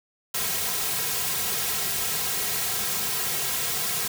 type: noise with comb filter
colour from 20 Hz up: white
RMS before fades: -27 dBFS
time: 0.34-4.08 s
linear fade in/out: 5 ms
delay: 3.4 ms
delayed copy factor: -1
effects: none